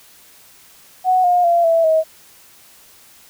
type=tone with pitch steps; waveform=sine; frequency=740 / 712.7 / 686.5 / 661.2 / 636.8 Hz; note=F#5 / F5 / F5 / E5 / D#5; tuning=0 / +35 / -30 / +5 / +40 cents; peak=-11 dBFS; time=1.04-2.04 s; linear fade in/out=50 ms; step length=200 ms; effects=white hiss -47 dBFS RMS until 3.29 s